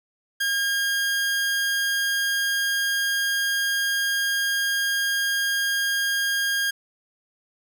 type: tone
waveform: sawtooth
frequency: 1620 Hz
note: G#6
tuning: 43 cents flat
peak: -18 dBFS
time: 0.4-6.71 s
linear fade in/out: 10 ms
effects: none